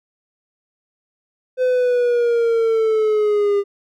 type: linear sweep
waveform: triangle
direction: down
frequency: 511 to 400.4 Hz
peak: -12 dBFS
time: 1.57-3.64 s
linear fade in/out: 50 ms
effects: none